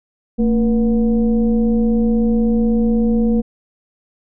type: tone with frequency modulation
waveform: sine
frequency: 225.9 Hz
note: A3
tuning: 46 cents sharp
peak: -12 dBFS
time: 0.38-3.42 s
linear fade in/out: 20 ms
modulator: 254 Hz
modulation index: 0.69
effects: none